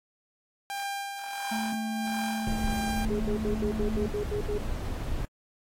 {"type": "tone with tremolo", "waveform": "sawtooth", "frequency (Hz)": 797, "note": "G5", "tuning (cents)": 28, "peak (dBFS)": -27, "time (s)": [0.7, 3.05], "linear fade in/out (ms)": 0, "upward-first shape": "sine", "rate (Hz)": 1.5, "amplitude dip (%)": 45}
{"type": "tone with pitch glide", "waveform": "triangle", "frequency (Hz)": [220, 218], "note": ["A3", "A3"], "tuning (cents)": [0, -16], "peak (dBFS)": -28, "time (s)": [1.51, 4.09], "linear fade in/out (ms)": 10, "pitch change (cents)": -16, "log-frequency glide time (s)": [2.27, 2.73]}
{"type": "noise", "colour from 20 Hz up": "brown", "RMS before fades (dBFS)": -32, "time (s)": [2.47, 5.25], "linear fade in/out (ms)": 0}
{"type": "tone bursts", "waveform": "sine", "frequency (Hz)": 414.9, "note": "G#4", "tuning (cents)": -2, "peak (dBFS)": -28, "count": 9, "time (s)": [3.1, 4.582], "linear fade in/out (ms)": 5, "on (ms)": 98, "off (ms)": 75}
{"effects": ["AAC 48 kbps"]}